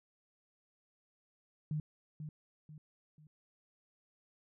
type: tone with echo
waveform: sine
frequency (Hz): 152.5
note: D#3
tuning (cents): -34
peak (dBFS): -33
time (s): 1.71-1.8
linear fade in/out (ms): 2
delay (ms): 490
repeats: 3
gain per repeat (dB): -8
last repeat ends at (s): 3.27
effects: none